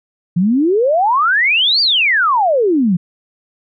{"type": "exponential two-way sweep", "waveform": "sine", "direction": "up then down", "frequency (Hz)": [165.1, 4793, 165.1], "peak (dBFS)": -10, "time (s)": [0.36, 2.97], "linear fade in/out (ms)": 10, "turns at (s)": 1.81, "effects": []}